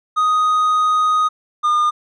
triangle tone pair in turn, 1247 / 1214.3 Hz, D#6 / D#6, +3 / -43 cents, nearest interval unison, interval 46 cents, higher first, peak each -11 dBFS, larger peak neither, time 0.16-1.29 / 1.63-1.91 s, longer first, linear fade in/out 20 ms, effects resampled to 22050 Hz

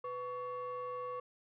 sine tone pair together, 498.4 / 1122 Hz, B4 / C#6, +16 / +21 cents, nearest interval octave + major second, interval 1405 cents, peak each -39 / -39 dBFS, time 0.04-1.2 s, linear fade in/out 5 ms, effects tanh soft clip ceiling -35 dBFS

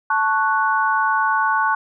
sine chord, F# minor, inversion first, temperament equal, 880 / 1108.7 / 1480 Hz, A5 / C#6 / F#6, 0 / 0 / 0 cents, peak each -20 dBFS, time 0.1-1.75 s, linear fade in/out 5 ms, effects none

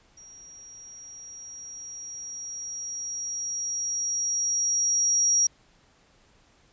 sine tone with level ramp, 5680 Hz, F8, 28 cents sharp, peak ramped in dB -46 to -18 dBFS, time 0.17-5.47 s, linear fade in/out 5 ms, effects pink hiss -61 dBFS RMS until 6.72 s + resampled to 16000 Hz

